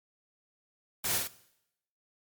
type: noise with echo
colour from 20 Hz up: white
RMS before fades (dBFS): -31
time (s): 1.04-1.18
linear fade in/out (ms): 5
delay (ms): 48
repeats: 2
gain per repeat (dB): -3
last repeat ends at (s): 1.276
effects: noise-tail reverb RT60 0.8 s tail -19 dB re dry + MP3 96 kbps